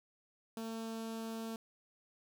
sawtooth tone with notch filter, 225.1 Hz, A3, 40 cents sharp, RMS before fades -42 dBFS, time 0.57-1.56 s, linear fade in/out 2 ms, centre 2000 Hz, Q 1.8, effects none

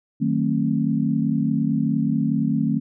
sine chord, D# diminished seventh, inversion none, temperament just, 155.56 / 186.68 / 224 / 268.8 Hz, D#3 / F#3 / A3 / C4, 0 / +16 / +31 / +47 cents, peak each -24 / -27 / -22 / -24 dBFS, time 0.2-2.8 s, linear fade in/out 20 ms, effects none

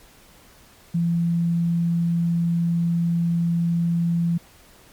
sine tone, 169.6 Hz, E3, 50 cents sharp, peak -18 dBFS, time 0.94-4.38 s, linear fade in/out 10 ms, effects pink hiss -51 dBFS RMS until 4.92 s + MP3 96 kbps

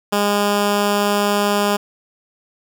10% pulse tone, 204.5 Hz, G#3, 26 cents flat, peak -7 dBFS, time 0.12-1.77 s, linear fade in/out 10 ms, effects none

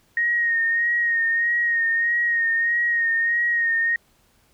sine tone with vibrato, 1864.7 Hz, A#6, in tune, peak -18 dBFS, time 0.17-3.96 s, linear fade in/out 2 ms, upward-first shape sine, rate 1.6 Hz, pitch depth 32 cents each way, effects pink hiss -61 dBFS RMS until 4.53 s

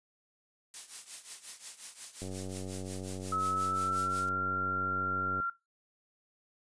blue noise with tremolo, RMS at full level -39 dBFS, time 0.74-4.29 s, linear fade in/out 0 ms, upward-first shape triangle, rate 5.6 Hz, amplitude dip 85%
click train, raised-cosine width 2 ms, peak -28 dBFS, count 300, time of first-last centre 2.22-5.401 s, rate 94 Hz
sine tone with pitch glide, 1293 to 1377.8 Hz, E6 to F6, -34 to -24 cents, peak -29 dBFS, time 3.32-5.5 s, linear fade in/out 5 ms, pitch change +110 cents, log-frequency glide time 3.49-4.26 s
effects noise-tail reverb RT60 0.2 s tail -17 dB re dry + resampled to 22050 Hz

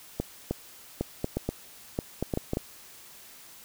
clicks, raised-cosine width 2 ms, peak -14 dBFS, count 12, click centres 0.2 / 0.51 / 1.01 / 1.244 / 1.37 / 1.49 / 1.989 / 2.226 / 2.338 / 2.374 / 2.534 / 2.571 s, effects white hiss -50 dBFS RMS until 3.64 s

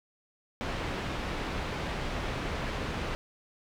pink low-pass noise, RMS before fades -34 dBFS, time 0.61-3.15 s, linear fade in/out 0 ms, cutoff 3100 Hz, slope 12 dB/octave, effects none

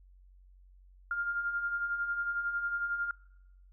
sine beating tone pair, 1394 / 1405 Hz, F6 / F6, -4 / +10 cents, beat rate 11 Hz, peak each -40 / -31 dBFS, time 1.11-3.11 s, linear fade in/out 2 ms, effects noise-tail reverb RT60 1.0 s tail -26 dB re dry + added 46 Hz sine -55 dBFS peak until 3.72 s

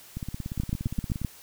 two click trains, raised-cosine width 5 ms, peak -14 / -20 dBFS, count 6 / 19, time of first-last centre 0.6-1.248 / 0.17-1.217 s, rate 7.72 / 17.2 Hz, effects white hiss -50 dBFS RMS until 1.42 s

